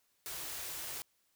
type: band-stop noise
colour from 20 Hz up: white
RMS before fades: -42 dBFS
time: 0.26-1.02 s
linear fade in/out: 0 ms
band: 170 to 280 Hz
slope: 96 dB/octave
effects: white hiss -75 dBFS RMS until 1.35 s